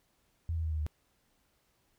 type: tone with pitch steps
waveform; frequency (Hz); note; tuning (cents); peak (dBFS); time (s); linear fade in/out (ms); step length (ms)
sine; 82.9 / 81.1 / 79.34 / 77.62 / 75.93; E2 / E2 / D#2 / D#2 / D#2; +10 / -28 / +34 / -4 / -42; -30; 0.49-0.865; 0; 75
effects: pink hiss -73 dBFS RMS until 1.98 s